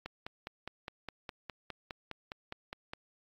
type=click train; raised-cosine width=0.3 ms; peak=-24 dBFS; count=15; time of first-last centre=0.06-2.935 s; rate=4.87 Hz; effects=AAC 64 kbps